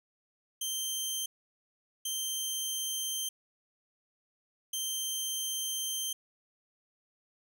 15% pulse tone bursts at uneven times, 3136 Hz, G7, in tune, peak -25 dBFS, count 3, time 0.61-1.26 / 2.05-3.29 / 4.73-6.13 s, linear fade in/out 5 ms, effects none

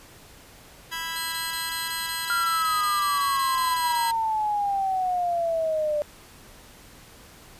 20% pulse chord, E major, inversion second, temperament equal with one note detuned, 987.8 / 1318.5 / 1633.6 Hz, B5 / E6 / G#6, 0 / 0 / -29 cents, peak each -28 / -34 / -28 dBFS, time 0.91-4.12 s, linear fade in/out 20 ms
20% pulse tone bursts, 4138 Hz, C8, 20 cents flat, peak -26 dBFS, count 16, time 1.16-4.11 s, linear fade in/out 0 ms, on 160 ms, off 26 ms
sine exponential sweep, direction down, 1396.9 to 589 Hz, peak -22 dBFS, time 2.3-6.02 s, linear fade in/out 0 ms
effects pink hiss -49 dBFS RMS until 7.59 s + resampled to 32000 Hz

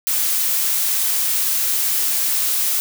blue noise, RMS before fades -19 dBFS, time 0.07-2.8 s, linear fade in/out 0 ms, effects none

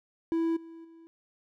triangle tone with level steps, 329.6 Hz, E4, in tune, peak -23 / -42 / -48 dBFS, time 0.32-1.07 s, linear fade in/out 0 ms, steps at 0.56 / 0.84 s, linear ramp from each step 10 ms, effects none

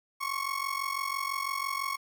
30% pulse ring-modulated tone, 1100 Hz, C#6, 14 cents flat, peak -25 dBFS, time 0.2-1.97 s, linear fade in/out 20 ms, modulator 23 Hz, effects 11-bit

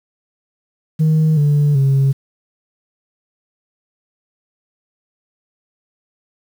sine tone with pitch steps, 156.8 / 146.3 / 136.5 Hz, D#3 / D3 / C#3, +14 / -6 / -26 cents, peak -8 dBFS, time 0.99-2.13 s, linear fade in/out 20 ms, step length 380 ms, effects tanh soft clip ceiling -9 dBFS + 7-bit

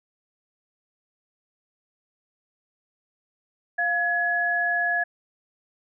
sine tone pair together, 698.5 / 1689.4 Hz, F5 / G#6, 0 / +29 cents, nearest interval octave + minor third, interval 1529 cents, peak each -27 / -22 dBFS, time 3.78-5.04 s, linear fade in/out 10 ms, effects none

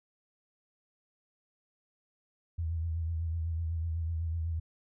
sine tone with vibrato, 82.2 Hz, E2, 4 cents flat, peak -30 dBFS, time 2.58-4.6 s, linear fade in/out 10 ms, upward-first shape triangle, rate 8 Hz, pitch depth 63 cents each way, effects none

